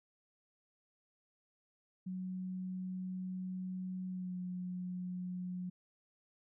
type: tone with pitch glide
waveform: sine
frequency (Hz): 185 to 181.09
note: F#3 to F#3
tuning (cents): 0 to -37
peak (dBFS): -38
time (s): 2.06-5.7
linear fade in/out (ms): 10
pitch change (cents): -37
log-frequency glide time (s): 4.08-4.37
effects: none